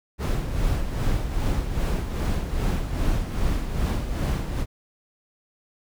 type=noise with tremolo; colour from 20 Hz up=brown; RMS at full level=-22 dBFS; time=0.18-4.66 s; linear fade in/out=50 ms; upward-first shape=sine; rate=2.5 Hz; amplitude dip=55%; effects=none